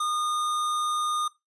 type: tone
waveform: square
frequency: 1222 Hz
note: D#6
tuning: 32 cents flat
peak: -26 dBFS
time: 0-1.28 s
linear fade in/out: 5 ms
effects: noise-tail reverb RT60 0.2 s tail -18 dB re dry + resampled to 24000 Hz